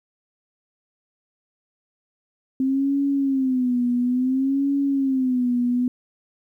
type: tone with vibrato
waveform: sine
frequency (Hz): 261.1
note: C4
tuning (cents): -3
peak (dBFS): -18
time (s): 2.6-5.88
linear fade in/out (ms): 2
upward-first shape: sine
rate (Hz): 0.58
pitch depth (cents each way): 120
effects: 10-bit